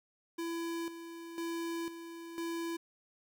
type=tone with tremolo; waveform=square; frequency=334.7 Hz; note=E4; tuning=26 cents sharp; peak=-36 dBFS; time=0.38-2.77 s; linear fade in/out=10 ms; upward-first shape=square; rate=1 Hz; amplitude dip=65%; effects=11-bit